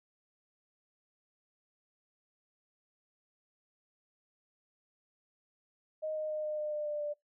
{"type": "tone with pitch steps", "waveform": "sine", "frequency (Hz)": [622.3, 617.6, 613, 608.4, 603.9, 599.4, 594.9, 590.4], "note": ["D#5", "D#5", "D#5", "D#5", "D5", "D5", "D5", "D5"], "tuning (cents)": [0, -13, -26, -39, 48, 35, 22, 9], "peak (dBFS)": -33, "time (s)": [6.02, 7.14], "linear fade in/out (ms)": 20, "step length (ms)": 140, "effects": ["noise-tail reverb RT60 0.2 s tail -26 dB re dry"]}